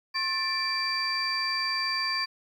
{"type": "tone cluster", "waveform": "sine", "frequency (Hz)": [1072, 1771, 2344, 4669], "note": ["C6", "A6", "D7", "D8"], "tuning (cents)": [42, 11, -4, -11], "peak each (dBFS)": [-32, -33, -33, -28], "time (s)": [0.14, 2.26], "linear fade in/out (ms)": 20, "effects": ["tanh soft clip ceiling -18 dBFS", "10-bit"]}